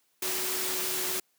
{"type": "tone in noise", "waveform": "sine", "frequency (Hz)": 371, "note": "F#4", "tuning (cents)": 5, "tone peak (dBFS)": -39, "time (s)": [0.22, 1.2], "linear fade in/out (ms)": 5, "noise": "white", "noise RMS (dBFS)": -31, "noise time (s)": [0.22, 1.2], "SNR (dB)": -11, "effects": ["white hiss -71 dBFS RMS until 1.38 s", "high-pass 150 Hz 12 dB/octave"]}